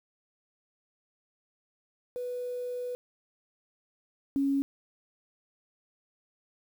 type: tone pair in turn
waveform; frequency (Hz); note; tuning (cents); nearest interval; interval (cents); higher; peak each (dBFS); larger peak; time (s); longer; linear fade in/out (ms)
sine; 493.9 / 276.5; B4 / C#4; 0 / -4; minor seventh; 1004; first; -32 / -24; second; 2.16-2.95 / 4.36-4.62; first; 0
effects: 9-bit